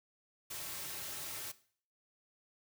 white noise with comb filter, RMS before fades -43 dBFS, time 0.5-1.52 s, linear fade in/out 10 ms, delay 4.1 ms, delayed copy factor -0.55, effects noise-tail reverb RT60 0.5 s tail -17 dB re dry

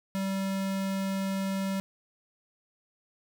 square tone, 193.6 Hz, G3, 21 cents flat, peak -29 dBFS, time 0.15-1.8 s, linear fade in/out 0 ms, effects none

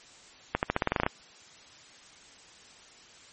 accelerating click train, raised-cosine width 0.5 ms, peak -9 dBFS, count 11, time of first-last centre 0.55-1.065 s, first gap 79 ms, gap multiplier 0.9, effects white hiss -53 dBFS RMS until 3.32 s + MP3 32 kbps

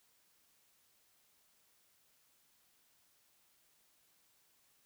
silence, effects white hiss -72 dBFS RMS until 4.85 s

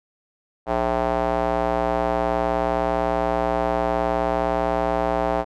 square tone with band-pass filter, 59.7 Hz, A#1, 42 cents sharp, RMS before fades -22 dBFS, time 0.66-5.45 s, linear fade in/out 50 ms, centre 720 Hz, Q 2.3, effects none

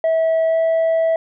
sine tone with pitch glide, 649 to 653.1 Hz, E5 to E5, -27 to -16 cents, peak -11 dBFS, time 0.04-1.16 s, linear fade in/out 2 ms, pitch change +11 cents, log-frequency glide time 0.47-0.57 s, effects tanh soft clip ceiling -13 dBFS

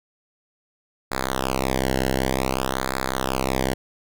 sawtooth tone with flanger, 65.41 Hz, C2, in tune, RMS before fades -24 dBFS, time 1.11-3.74 s, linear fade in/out 10 ms, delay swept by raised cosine 0.34 to 0.84 ms, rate 0.54 Hz, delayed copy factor -1, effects none

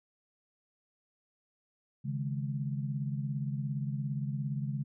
sine chord, C# suspended second, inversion none, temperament just, 138.59 / 155.92 / 207.9 Hz, C#3 / D#3 / G#3, 0 / +4 / +2 cents, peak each -33 / -39 / -39 dBFS, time 2.04-4.84 s, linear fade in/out 20 ms, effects none

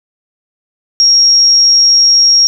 sine tone, 5588 Hz, F8, in tune, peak -4 dBFS, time 1-2.47 s, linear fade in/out 0 ms, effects none

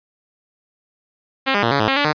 5% pulse tone with pitch steps, 267.5 / 202.9 / 116.5 / 140.3 / 107.7 / 269.3 / 288.5 / 152.2 Hz, C4 / G#3 / A#2 / C#3 / A2 / C#4 / D4 / D#3, +38 / -40 / -1 / +21 / -37 / -50 / -31 / -38 cents, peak -4 dBFS, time 1.46-2.132 s, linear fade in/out 20 ms, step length 84 ms, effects resampled to 11025 Hz

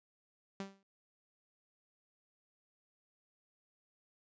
sawtooth tone with exponential decay, 195.5 Hz, G3, 4 cents flat, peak -33 dBFS, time 0.6-0.83 s, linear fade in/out 2 ms, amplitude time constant 48 ms, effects resampled to 16000 Hz

